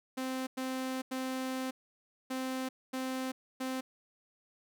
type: tone bursts at uneven times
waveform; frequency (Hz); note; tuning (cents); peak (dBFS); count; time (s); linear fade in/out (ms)
sawtooth; 260.1; C4; -10; -30; 6; 0.17-0.47 / 0.57-1.02 / 1.11-1.71 / 2.3-2.69 / 2.93-3.32 / 3.6-3.81; 10
effects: none